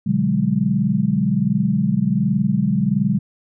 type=chord; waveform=sine; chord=G# half-diminished seventh; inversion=first; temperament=equal with one note detuned; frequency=123.47 / 146.83 / 185 / 206.3 Hz; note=B2 / D3 / F#3 / G#3; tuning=0 / 0 / 0 / -11 cents; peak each=-25 / -22 / -20 / -19 dBFS; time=0.06-3.19 s; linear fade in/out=10 ms; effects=none